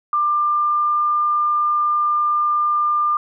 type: tone with pitch glide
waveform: sine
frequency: 1191 to 1198.6 Hz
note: D6 to D6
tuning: +24 to +35 cents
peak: -15 dBFS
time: 0.13-3.17 s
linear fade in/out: 2 ms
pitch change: +11 cents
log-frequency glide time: 0.25-1.09 s
effects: none